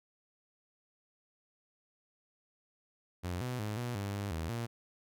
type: tone with pitch steps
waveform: sawtooth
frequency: 89.1 / 125.1 / 105.9 / 121.4 / 100 / 100.9 / 80.7 / 117.2 Hz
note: F2 / B2 / G#2 / B2 / G2 / G#2 / E2 / A#2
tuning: +35 / +23 / +34 / -29 / +35 / -49 / -36 / +10 cents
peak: -31 dBFS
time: 3.23-4.67 s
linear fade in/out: 20 ms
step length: 180 ms
effects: none